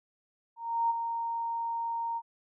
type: tone with ADSR envelope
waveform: sine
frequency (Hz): 926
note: A#5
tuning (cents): -12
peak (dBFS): -23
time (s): 0.56-2.22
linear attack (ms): 340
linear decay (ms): 21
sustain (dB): -7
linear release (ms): 52
effects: none